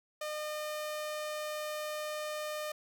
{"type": "tone", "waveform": "sawtooth", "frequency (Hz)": 607, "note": "D#5", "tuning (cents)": -43, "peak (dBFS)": -32, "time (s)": [0.21, 2.72], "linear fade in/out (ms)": 5, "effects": []}